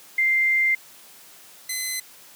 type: tone pair in turn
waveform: sine / 10% pulse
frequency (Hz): 2093 / 2036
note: C7 / C7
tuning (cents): 0 / -48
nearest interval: unison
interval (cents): 48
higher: first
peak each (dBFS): -17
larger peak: neither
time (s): 0.18-0.75 / 1.69-2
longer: first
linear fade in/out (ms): 5
effects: white hiss -48 dBFS RMS until 2.35 s + high-pass 150 Hz 12 dB/octave